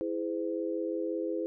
sine chord, E augmented, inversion none, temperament equal with one note detuned, 329.6 / 415.3 / 511.9 Hz, E4 / G#4 / B#4, 0 / 0 / -38 cents, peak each -33 / -36 / -35 dBFS, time 0.01-1.46 s, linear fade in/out 0 ms, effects none

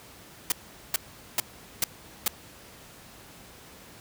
white noise bursts, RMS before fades -24 dBFS, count 5, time 0.5-2.28 s, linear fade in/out 2 ms, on 20 ms, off 420 ms, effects pink hiss -49 dBFS RMS until 4 s + high-pass 60 Hz 12 dB/octave

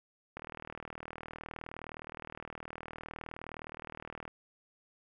click train, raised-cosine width 0.5 ms, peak -27 dBFS, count 155, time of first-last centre 0.37-4.279 s, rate 39.4 Hz, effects none

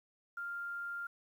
sine tone with quantisation, 1396.9 Hz, F6, in tune, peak -38 dBFS, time 0.37-1.07 s, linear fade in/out 5 ms, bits 11, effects none

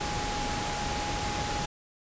sine tone in noise, 830 Hz, G#5, 1 cent flat, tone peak -34 dBFS, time 0-1.66 s, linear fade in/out 10 ms, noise pink, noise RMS -32 dBFS, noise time 0-1.66 s, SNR -5 dB, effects resampled to 16000 Hz

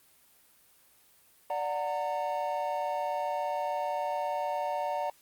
triangle chord, D augmented, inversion none, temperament just, 587.3 / 734.2 / 917.7 Hz, D5 / F#5 / A#5, 0 / -14 / -27 cents, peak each -32 dBFS, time 1.5-5.1 s, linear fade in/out 2 ms, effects white hiss -62 dBFS RMS until 5.21 s + Opus 32 kbps

